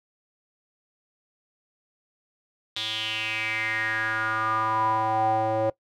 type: tone with band-pass filter sweep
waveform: square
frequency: 110 Hz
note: A2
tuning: in tune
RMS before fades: -26 dBFS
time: 2.76-5.7 s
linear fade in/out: 5 ms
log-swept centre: 3600 to 590 Hz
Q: 6.2
effects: noise-tail reverb RT60 0.1 s tail -20 dB re dry